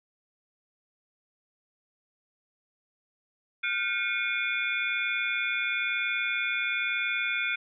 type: tone cluster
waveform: sine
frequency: 1414 / 1535 / 2183 / 2424 / 3469 Hz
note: F6 / G6 / C#7 / D#7 / A7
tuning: +21 / -37 / -27 / -46 / -25 cents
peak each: -34 / -35 / -32 / -30 / -37 dBFS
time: 3.63-7.56 s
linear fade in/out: 10 ms
effects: none